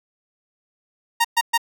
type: tone bursts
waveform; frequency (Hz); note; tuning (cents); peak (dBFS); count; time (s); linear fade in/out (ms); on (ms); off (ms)
sawtooth; 930; A#5; -4; -11; 3; 1.2-1.578; 10; 46; 120
effects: none